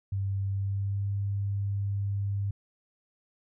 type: tone with pitch glide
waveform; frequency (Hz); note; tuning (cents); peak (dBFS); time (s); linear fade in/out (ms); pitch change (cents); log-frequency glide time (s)
sine; 98 to 100; G2 to G2; 0 to +35; -27; 0.12-2.51; 5; +35; 0.51-1.09
effects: none

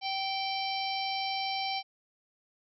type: harmonic tone with a mistuned harmonic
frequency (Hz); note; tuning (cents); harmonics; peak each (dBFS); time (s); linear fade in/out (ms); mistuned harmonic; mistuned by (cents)
776; G5; -18; 1 / 3 / 4 / 5 / 6 / 7; -33 / -38 / -39 / -40 / -41 / -41; 0.01-1.83; 50; 5; +62
effects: none

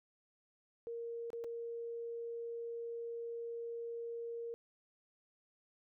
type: tone with dropouts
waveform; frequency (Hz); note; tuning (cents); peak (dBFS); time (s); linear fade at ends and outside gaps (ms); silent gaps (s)
sine; 466.2; A#4; 0; -40; 0.87-4.54; 0; 1.303-1.331 / 1.44-1.444
effects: none

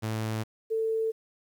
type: tone pair in turn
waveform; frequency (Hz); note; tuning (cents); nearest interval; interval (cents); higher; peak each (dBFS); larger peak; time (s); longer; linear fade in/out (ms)
sawtooth / sine; 110 / 445.4; A2 / A4; 0 / +21; 2 octaves; 2421; second; -25; neither; 0.02-0.44 / 0.7-1.12; neither; 20
effects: 10-bit

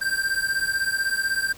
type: beating tone pair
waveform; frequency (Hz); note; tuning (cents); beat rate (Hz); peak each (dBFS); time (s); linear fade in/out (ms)
square; 1568 / 1584; G6 / G6; 0 / +18; 16; -26; 0.01-1.53; 10
effects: pink hiss -46 dBFS RMS until 1.57 s

